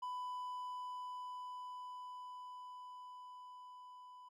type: tone with level ramp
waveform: triangle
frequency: 997 Hz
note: B5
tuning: 16 cents sharp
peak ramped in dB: -38 to -52 dBFS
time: 0.02-4.29 s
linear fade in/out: 10 ms
effects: none